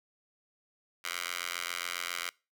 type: tone with high-pass filter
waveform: 10% pulse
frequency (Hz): 87.31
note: F2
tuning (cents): 0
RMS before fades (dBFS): -37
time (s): 1.04-2.3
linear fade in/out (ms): 10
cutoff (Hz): 1800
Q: 1.2
effects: noise-tail reverb RT60 0.3 s tail -24 dB re dry